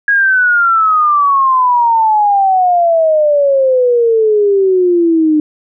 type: exponential sweep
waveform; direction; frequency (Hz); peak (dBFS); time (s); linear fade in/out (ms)
sine; down; 1658 to 301.4; -7; 0.08-5.4; 2
effects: none